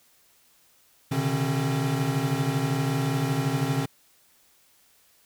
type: tone cluster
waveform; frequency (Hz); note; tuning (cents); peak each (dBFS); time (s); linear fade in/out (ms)
square; 127.6 / 140.7 / 153 / 270.1; C3 / C#3 / D#3 / C#4; -43 / +26 / -29 / -45; -30; 1.11-3.86; 10
effects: white hiss -61 dBFS RMS until 5.25 s